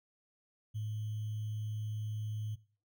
sine tone with sample-and-hold, 107.5 Hz, A2, 40 cents flat, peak -35 dBFS, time 0.74-2.56 s, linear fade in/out 20 ms, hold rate 3150 Hz, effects noise-tail reverb RT60 0.4 s tail -18 dB re dry

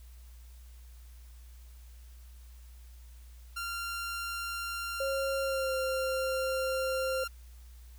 sawtooth tone, 1385 Hz, F6, 15 cents flat, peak -31 dBFS, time 3.56-7.28 s, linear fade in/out 10 ms
sine tone with pitch glide, 542 to 524.7 Hz, C#5 to C5, -39 to +5 cents, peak -30 dBFS, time 5-7.24 s, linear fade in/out 5 ms, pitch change -56 cents, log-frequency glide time 5.42-5.74 s
effects added 60 Hz sine -48 dBFS peak until 7.98 s + white hiss -63 dBFS RMS until 7.98 s

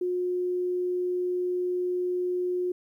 sine tone, 360 Hz, F#4, 47 cents flat, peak -25 dBFS, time 0.01-2.72 s, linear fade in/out 5 ms, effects 11-bit

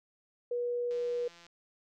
sine tone, 483.8 Hz, B4, 36 cents flat, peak -30 dBFS, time 0.51-1.28 s, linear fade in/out 5 ms
click train, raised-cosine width 0.2 ms, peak -38 dBFS, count 96, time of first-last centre 0.91-1.466 s, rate 171 Hz
effects none

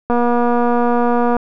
click train, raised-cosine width 1 ms, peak -4 dBFS, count 305, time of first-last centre 0.1-1.367 s, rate 240 Hz, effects none

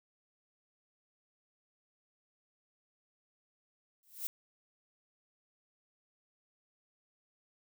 violet noise with exponential growth, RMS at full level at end -34 dBFS, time 4.03-4.27 s, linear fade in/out 0 ms, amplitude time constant 52 ms, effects none

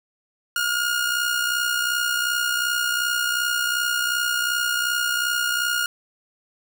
sawtooth tone with amplitude modulation, 1426 Hz, F6, 36 cents sharp, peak -15 dBFS, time 0.56-5.86 s, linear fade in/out 2 ms, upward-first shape sine, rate 62.7 Hz, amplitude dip 50%, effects none

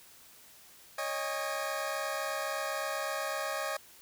20% pulse chord, C# suspended second, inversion none, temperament equal with one note detuned, 554.4 / 622.3 / 809.8 Hz, C#5 / D#5 / G#5, 0 / 0 / -44 cents, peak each -32 / -31 / -35 dBFS, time 0.98-3.77 s, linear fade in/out 5 ms, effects white hiss -56 dBFS RMS until 4.01 s

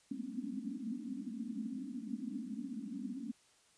white band-pass noise, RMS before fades -42 dBFS, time 0.11-3.32 s, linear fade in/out 5 ms, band 200 to 280 Hz, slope 96 dB/octave, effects white hiss -68 dBFS RMS until 3.77 s + resampled to 22050 Hz

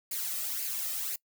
blue noise with flanger, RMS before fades -34 dBFS, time 0.11-1.16 s, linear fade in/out 5 ms, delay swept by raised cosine 0.42 to 1.62 ms, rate 1.9 Hz, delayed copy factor +0.55, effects noise-tail reverb RT60 0.1 s tail -23 dB re dry

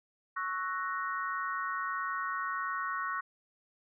sine chord, F# dominant seventh, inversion second, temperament equal, 1108.7 / 1318.5 / 1480 / 1864.7 Hz, C#6 / E6 / F#6 / A#6, 0 / 0 / 0 / 0 cents, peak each -35 / -40 / -38 / -40 dBFS, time 0.36-3.21 s, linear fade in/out 10 ms, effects none

